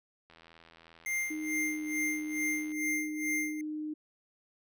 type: click train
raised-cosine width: 0.3 ms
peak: -39 dBFS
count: 201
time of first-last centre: 0.3-2.718 s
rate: 82.7 Hz
type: tone with tremolo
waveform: square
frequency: 2100 Hz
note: C7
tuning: 6 cents sharp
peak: -30 dBFS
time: 1.06-3.61 s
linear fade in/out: 2 ms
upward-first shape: sine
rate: 2.3 Hz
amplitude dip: 85%
type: tone with pitch glide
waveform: sine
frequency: 309.2 to 305.6 Hz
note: D#4 to D#4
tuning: -11 to -31 cents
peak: -34 dBFS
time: 1.3-3.94 s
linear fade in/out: 10 ms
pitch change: -20 cents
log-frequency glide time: 1.51-1.86 s
effects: none